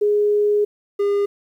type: tone pair in turn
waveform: sine / triangle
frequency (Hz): 415.3 / 404.9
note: G#4 / G#4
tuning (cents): 0 / -44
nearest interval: unison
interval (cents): 44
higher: first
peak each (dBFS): -14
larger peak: neither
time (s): 0.01-0.65 / 0.99-1.26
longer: first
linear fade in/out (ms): 10
effects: 9-bit